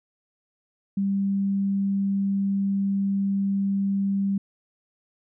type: tone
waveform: sine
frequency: 197.1 Hz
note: G3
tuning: 10 cents sharp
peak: -21 dBFS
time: 0.97-4.38 s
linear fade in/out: 5 ms
effects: none